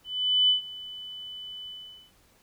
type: tone with ADSR envelope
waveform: sine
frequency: 3000 Hz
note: F#7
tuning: 23 cents sharp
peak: -17 dBFS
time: 0.04-2.12 s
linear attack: 450 ms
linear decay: 120 ms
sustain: -20 dB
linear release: 450 ms
effects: pink hiss -62 dBFS RMS until 2.42 s